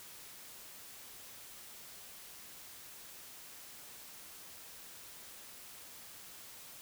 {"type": "silence", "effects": ["white hiss -52 dBFS RMS until 6.81 s"]}